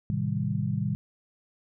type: chord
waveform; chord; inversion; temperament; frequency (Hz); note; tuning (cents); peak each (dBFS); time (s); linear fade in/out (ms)
sine; A half-diminished seventh; none; just; 110 / 132 / 158.4 / 198; A2 / C3 / Eb3 / G3; 0 / +16 / +31 / +18; -31; 0.1-0.95; 0
effects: none